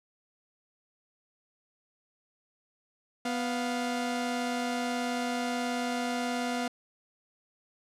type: tone pair together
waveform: sawtooth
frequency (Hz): 246.9 / 702.2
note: B3 / F5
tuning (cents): 0 / +9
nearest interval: octave + tritone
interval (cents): 1809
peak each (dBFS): -27 / -30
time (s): 3.25-6.68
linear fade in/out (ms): 5
effects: low-pass 9000 Hz 12 dB/octave